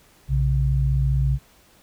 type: tone pair together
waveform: sine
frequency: 60.4 / 135.59 Hz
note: B1 / C#3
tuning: -38 / -38 cents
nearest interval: octave + major second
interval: 1400 cents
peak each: -20 dBFS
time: 0.28-1.39 s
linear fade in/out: 50 ms
effects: pink hiss -55 dBFS RMS until 1.82 s